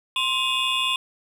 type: tone cluster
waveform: triangle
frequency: 1051 / 2526 / 2826 / 3403 / 3527 Hz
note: C6 / D#7 / F7 / G#7 / A7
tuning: +7 / +26 / +20 / +41 / +3 cents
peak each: -26 dBFS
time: 0.16-0.96 s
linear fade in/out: 2 ms
effects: none